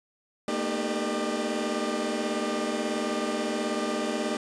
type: tone cluster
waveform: 30% pulse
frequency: 220.4 / 238.9 / 307.2 / 394.8 / 598 Hz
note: A3 / A#3 / D#4 / G4 / D5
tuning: +3 / +43 / -22 / +12 / +31 cents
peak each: -31 dBFS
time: 0.48-4.37 s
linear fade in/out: 2 ms
effects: resampled to 22050 Hz + 8-bit

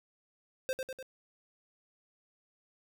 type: tone with echo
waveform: square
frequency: 523.3 Hz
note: C5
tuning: in tune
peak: -31 dBFS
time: 0.69-0.73 s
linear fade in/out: 0 ms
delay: 99 ms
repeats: 3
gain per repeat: -4 dB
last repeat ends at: 1.027 s
effects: none

